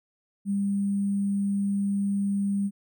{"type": "tone with sample-and-hold", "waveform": "sine", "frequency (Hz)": 199.5, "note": "G3", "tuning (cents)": 31, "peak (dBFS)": -23, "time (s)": [0.45, 2.71], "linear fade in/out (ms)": 50, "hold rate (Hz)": 8820, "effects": []}